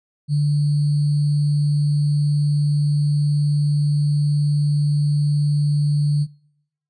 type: tone with sample-and-hold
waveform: sine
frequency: 146.83 Hz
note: D3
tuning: in tune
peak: -15 dBFS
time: 0.28-6.27 s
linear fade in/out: 50 ms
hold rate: 4410 Hz
effects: noise-tail reverb RT60 0.8 s tail -25 dB re dry + resampled to 22050 Hz